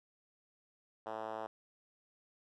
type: tone with band-pass filter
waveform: 5% pulse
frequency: 110 Hz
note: A2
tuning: in tune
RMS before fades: -42 dBFS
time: 1.06-1.47 s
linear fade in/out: 5 ms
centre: 700 Hz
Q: 1.5
effects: none